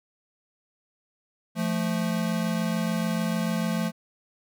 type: tone pair together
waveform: square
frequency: 173.1 / 219.9 Hz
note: F3 / A3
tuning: -15 / -1 cents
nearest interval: major third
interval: 414 cents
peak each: -28 dBFS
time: 1.55-3.92 s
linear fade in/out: 50 ms
effects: none